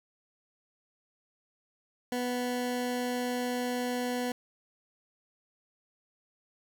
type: tone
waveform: 20% pulse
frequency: 246.9 Hz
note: B3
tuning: in tune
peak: -25 dBFS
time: 2.12-4.32 s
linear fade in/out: 2 ms
effects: none

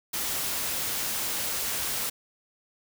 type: noise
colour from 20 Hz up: white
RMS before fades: -30 dBFS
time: 0.13-2.1 s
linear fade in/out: 10 ms
effects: none

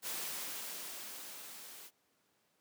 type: noise with level ramp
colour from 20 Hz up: white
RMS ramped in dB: -39 to -52 dBFS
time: 0.02-1.91 s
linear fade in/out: 50 ms
effects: pink hiss -75 dBFS RMS until 2.6 s + high-pass 200 Hz 12 dB/octave

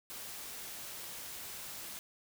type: noise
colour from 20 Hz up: white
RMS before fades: -45 dBFS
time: 0.1-1.99 s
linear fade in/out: 0 ms
effects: none

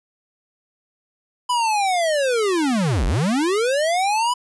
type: linear two-way sweep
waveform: square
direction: down then up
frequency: 1001 to 37.92 to 1001 Hz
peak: -18 dBFS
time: 1.49-4.34 s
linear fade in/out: 10 ms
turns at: 3.06 s
effects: resampled to 24000 Hz

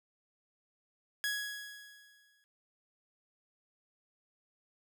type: tone with exponential decay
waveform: sawtooth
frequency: 1669 Hz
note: G#6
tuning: 8 cents sharp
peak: -27 dBFS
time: 1.24-2.44 s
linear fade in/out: 0 ms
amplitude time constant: 260 ms
effects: none

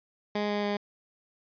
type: tone with pitch steps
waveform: 15% pulse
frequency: 207.7 / 206.3 / 204.8 Hz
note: G#3 / G#3 / G#3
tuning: 0 / -11 / -24 cents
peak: -21 dBFS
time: 0.35-0.77 s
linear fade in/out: 5 ms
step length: 140 ms
effects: resampled to 11025 Hz

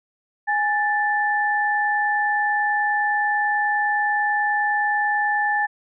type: tone pair together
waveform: sine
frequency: 830.6 / 1760 Hz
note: G#5 / A6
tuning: 0 / 0 cents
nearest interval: octave + minor second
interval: 1300 cents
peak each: -21 dBFS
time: 0.47-5.67 s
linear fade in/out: 20 ms
effects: none

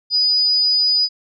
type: tone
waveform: sine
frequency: 4953 Hz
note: D#8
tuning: 9 cents flat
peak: -13 dBFS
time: 0.1-1.09 s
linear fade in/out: 50 ms
effects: none

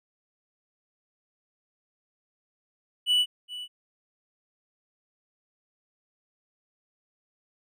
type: tone with echo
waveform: triangle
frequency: 2960 Hz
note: F#7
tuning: in tune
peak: -18 dBFS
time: 3.06-3.26 s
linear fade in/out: 50 ms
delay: 420 ms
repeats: 1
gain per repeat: -15 dB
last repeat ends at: 3.68 s
effects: none

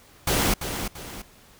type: noise with echo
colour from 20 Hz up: pink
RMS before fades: -22 dBFS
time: 0.27-0.54 s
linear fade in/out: 5 ms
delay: 340 ms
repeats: 2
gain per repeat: -8 dB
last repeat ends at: 1.22 s
effects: pink hiss -53 dBFS RMS until 1.59 s

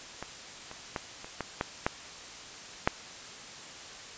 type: clicks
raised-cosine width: 0.5 ms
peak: -21 / -27 / -16 / -27 / -17 / -13 / -10 / -7 dBFS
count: 8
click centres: 0.226 / 0.714 / 0.962 / 1.245 / 1.407 / 1.611 / 1.865 / 2.875 s
effects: white hiss -45 dBFS RMS until 4.17 s + resampled to 16000 Hz

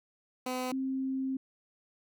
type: tone pair in turn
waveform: 15% pulse / sine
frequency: 254 / 264.9 Hz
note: B3 / C4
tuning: +49 / +22 cents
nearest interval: minor second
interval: 73 cents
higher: second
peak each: -26 / -30 dBFS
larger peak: first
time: 0.46-0.72 / 0.72-1.37 s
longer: second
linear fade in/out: 5 ms
effects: none

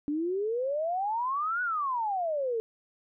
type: exponential two-way sweep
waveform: sine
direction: up then down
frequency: 285.5 to 1491 to 436.5 Hz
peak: -27 dBFS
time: 0.08-2.6 s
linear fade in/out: 0 ms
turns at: 1.62 s
effects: none

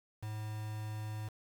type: tone with quantisation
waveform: triangle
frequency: 107.5 Hz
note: A2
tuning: 40 cents flat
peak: -36 dBFS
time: 0.22-1.29 s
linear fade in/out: 10 ms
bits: 8
effects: none

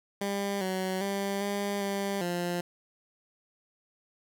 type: tone with pitch steps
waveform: 15% pulse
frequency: 199.8 / 187.4 / 198.1 / 201.6 / 198.5 / 175.3 Hz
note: G3 / F#3 / G3 / G3 / G3 / F3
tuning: +33 / +22 / +18 / +49 / +22 / +7 cents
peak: -23 dBFS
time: 0.21-2.61 s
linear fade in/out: 5 ms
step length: 400 ms
effects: none

